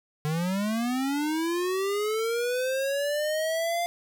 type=linear sweep; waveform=square; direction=up; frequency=148.3 to 698.5 Hz; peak=-26 dBFS; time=0.25-3.86 s; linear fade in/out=0 ms; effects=none